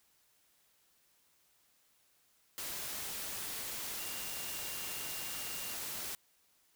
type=tone in noise; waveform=sine; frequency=2794 Hz; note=F7; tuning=in tune; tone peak=-50 dBFS; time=3.99-5.74 s; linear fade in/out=0 ms; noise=white; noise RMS=-41 dBFS; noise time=2.58-6.15 s; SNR=-12 dB; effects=white hiss -71 dBFS RMS until 6.75 s